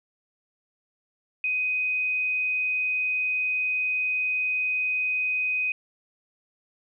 sine tone, 2505 Hz, D#7, 11 cents sharp, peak -23 dBFS, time 1.44-5.72 s, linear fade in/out 2 ms, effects none

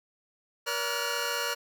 15% pulse tone cluster, 474.9 / 572 / 1391 / 1460 Hz, A#4 / D5 / F6 / F#6, +32 / -46 / -7 / -24 cents, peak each -28 dBFS, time 0.66-1.55 s, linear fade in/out 20 ms, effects none

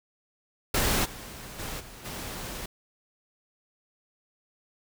pink noise with level steps, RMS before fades -25 / -42 / -36 / -46 / -37 dBFS, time 0.74-2.66 s, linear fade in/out 5 ms, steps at 1.04 / 1.58 / 1.79 / 2.04 s, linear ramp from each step 20 ms, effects none

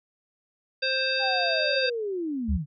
harmonic tone, 526 Hz, C5, 9 cents sharp, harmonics 1 / 3 / 5 / 7 / 9, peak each -30 / -29 / -30 / -31 / -30 dBFS, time 0.82-1.9 s, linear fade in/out 10 ms
sine linear sweep, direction down, 812 to 136 Hz, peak -27 dBFS, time 1.19-2.66 s, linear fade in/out 50 ms
sine tone, 73.42 Hz, D2, in tune, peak -22 dBFS, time 2.48-2.58 s, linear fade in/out 20 ms
effects none

